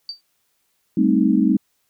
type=tone with exponential decay; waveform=sine; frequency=4627 Hz; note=D8; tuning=27 cents flat; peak=-23 dBFS; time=0.09-0.21 s; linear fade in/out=1 ms; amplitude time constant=26 ms
type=chord; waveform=sine; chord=A half-diminished seventh; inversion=third; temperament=equal; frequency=196 / 220 / 261.6 / 311.1 Hz; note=G3 / A3 / C4 / Eb4; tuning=0 / 0 / 0 / 0 cents; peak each=-19 dBFS; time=0.97-1.57 s; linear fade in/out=5 ms
effects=white hiss -68 dBFS RMS until 1.89 s

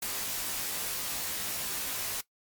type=noise with comb filter; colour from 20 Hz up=white; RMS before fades=-34 dBFS; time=0.02-2.21 s; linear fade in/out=5 ms; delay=17 ms; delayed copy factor=-1; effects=noise-tail reverb RT60 0.1 s tail -18 dB re dry + MP3 96 kbps

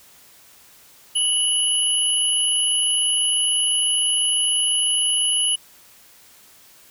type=tone pair together; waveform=sine; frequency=2954 / 10520 Hz; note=F#7 / E9; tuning=-3 / -5 cents; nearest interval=octave + minor seventh; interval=2198 cents; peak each=-20 dBFS; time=1.15-5.56 s; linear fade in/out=10 ms; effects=white hiss -50 dBFS RMS until 6.9 s

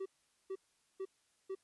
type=tone bursts; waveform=triangle; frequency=383.7 Hz; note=G4; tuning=37 cents flat; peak=-36 dBFS; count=4; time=0-1.552 s; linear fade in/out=10 ms; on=58 ms; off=440 ms; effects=white hiss -75 dBFS RMS until 1.63 s + resampled to 24000 Hz

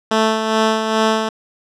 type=tone with tremolo; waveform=10% pulse; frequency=220 Hz; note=A3; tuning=in tune; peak=-4 dBFS; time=0.11-1.29 s; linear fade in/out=5 ms; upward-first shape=sine; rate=2.4 Hz; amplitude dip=50%; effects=low-pass 6000 Hz 12 dB/octave

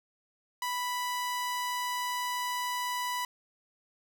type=tone; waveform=sawtooth; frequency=987.8 Hz; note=B5; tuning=in tune; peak=-27 dBFS; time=0.62-3.25 s; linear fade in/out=2 ms; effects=none

